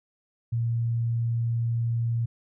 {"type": "tone", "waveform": "sine", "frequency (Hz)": 116.54, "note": "A#2", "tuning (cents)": 0, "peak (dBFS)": -23, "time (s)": [0.52, 2.26], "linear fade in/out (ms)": 10, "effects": []}